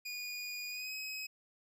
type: tone with pitch glide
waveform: 25% pulse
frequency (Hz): 2451 to 2542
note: D#7 to D#7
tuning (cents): -27 to +36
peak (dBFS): -36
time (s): 0.05-1.27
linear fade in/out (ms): 10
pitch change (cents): +63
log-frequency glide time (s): 0.69-0.94
effects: none